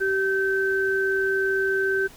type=tone pair together; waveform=sine; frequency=386.9 / 1544.9 Hz; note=G4 / G6; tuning=-23 / -26 cents; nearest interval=2 octaves; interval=2397 cents; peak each=-23 dBFS; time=0-2.08 s; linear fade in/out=20 ms; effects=pink hiss -48 dBFS RMS until 2.16 s